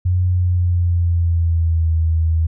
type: tone with pitch glide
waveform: sine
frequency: 90.4 to 81 Hz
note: F#2 to E2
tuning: -40 to -30 cents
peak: -13 dBFS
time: 0.05-2.47 s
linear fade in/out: 10 ms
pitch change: -190 cents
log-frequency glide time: 0.35-1.91 s
effects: none